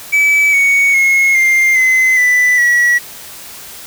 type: tone with pitch steps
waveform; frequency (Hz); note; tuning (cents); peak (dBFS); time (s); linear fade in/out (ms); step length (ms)
triangle; 2296 / 2231 / 2167 / 2105 / 2046 / 1987.3 / 1930.7; D7 / C#7 / C#7 / C7 / C7 / B6 / B6; -40 / +11 / -40 / +10 / -39 / +10 / -40; -6; 0.12-2.99; 20; 410
effects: white hiss -32 dBFS RMS until 3.86 s